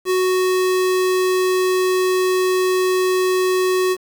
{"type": "tone", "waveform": "square", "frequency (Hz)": 370, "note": "F#4", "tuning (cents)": 0, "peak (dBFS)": -16, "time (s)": [0.05, 3.97], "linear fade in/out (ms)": 50, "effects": ["7-bit"]}